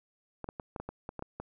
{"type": "clicks", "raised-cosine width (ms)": 1, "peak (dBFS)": -24, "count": 10, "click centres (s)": [0.443, 0.489, 0.598, 0.762, 0.8, 0.89, 1.091, 1.193, 1.224, 1.4], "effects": []}